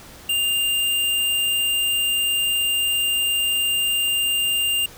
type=tone with sample-and-hold; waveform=sine; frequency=2801 Hz; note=F7; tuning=4 cents sharp; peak=-18 dBFS; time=0.29-4.86 s; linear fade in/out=5 ms; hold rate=11025 Hz; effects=pink hiss -43 dBFS RMS until 4.97 s